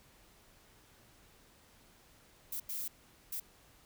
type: noise bursts at uneven times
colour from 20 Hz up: violet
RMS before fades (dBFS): -39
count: 3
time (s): 2.52-2.6 / 2.69-2.88 / 3.32-3.4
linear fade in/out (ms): 5
effects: pink hiss -63 dBFS RMS until 3.85 s